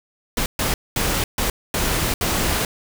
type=noise bursts at uneven times; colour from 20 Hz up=pink; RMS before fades=-21 dBFS; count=6; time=0.37-0.46 / 0.59-0.74 / 0.96-1.24 / 1.38-1.5 / 1.74-2.14 / 2.21-2.65 s; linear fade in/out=2 ms; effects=none